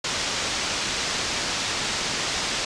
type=low-pass noise; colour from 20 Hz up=white; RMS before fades=-27 dBFS; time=0.04-2.65 s; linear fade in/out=5 ms; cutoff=6300 Hz; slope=24 dB/octave; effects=resampled to 22050 Hz